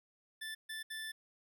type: tone bursts at uneven times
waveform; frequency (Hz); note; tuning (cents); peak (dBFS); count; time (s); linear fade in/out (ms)
25% pulse; 1760; A6; 0; -37; 3; 0.41-0.55 / 0.69-0.83 / 0.9-1.12; 10
effects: none